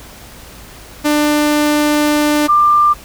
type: tone pair in turn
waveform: sawtooth / sine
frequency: 297.6 / 1190.4 Hz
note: D4 / D6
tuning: +23 / +23 cents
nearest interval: 2 octaves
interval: 2400 cents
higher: second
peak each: -7 / -7 dBFS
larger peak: neither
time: 1.04-2.48 / 2.48-2.94 s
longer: first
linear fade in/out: 20 ms
effects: added 54 Hz sine -41 dBFS peak until 3.04 s + pink hiss -37 dBFS RMS until 3.04 s